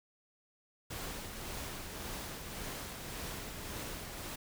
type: noise with tremolo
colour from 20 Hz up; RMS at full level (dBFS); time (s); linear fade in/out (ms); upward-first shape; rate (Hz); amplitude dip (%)
pink; -41; 0.9-4.36; 10; triangle; 1.8; 40
effects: none